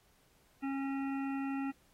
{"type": "harmonic tone", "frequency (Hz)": 273, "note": "C#4", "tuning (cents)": -26, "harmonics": [1, 3, 5, 7, 9, 10], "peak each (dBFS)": [-34, -44, -48, -51, -53, -54], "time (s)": [0.62, 1.72], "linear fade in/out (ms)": 20, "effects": ["pink hiss -69 dBFS RMS until 1.93 s", "AAC 48 kbps"]}